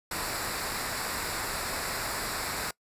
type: noise with comb filter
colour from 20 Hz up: pink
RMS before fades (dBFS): -33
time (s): 0.11-2.71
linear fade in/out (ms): 5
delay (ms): 0.32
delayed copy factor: -0.65
effects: noise-tail reverb RT60 0.1 s tail -23 dB re dry + resampled to 32000 Hz